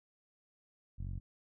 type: tone with low-pass filter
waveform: 10% pulse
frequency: 46.25 Hz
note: F#1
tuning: in tune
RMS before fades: -40 dBFS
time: 0.98-1.2 s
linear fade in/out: 20 ms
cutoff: 98 Hz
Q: 0.94
effects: none